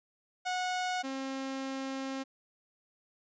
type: tone pair in turn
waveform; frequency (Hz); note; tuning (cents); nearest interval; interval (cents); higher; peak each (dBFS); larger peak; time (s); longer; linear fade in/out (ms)
sawtooth; 732 / 267.9; F#5 / C4; -19 / +41; octave + perfect fourth; 1740; first; -27 / -31; first; 0.45-1.03 / 1.03-2.24; second; 20
effects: resampled to 16000 Hz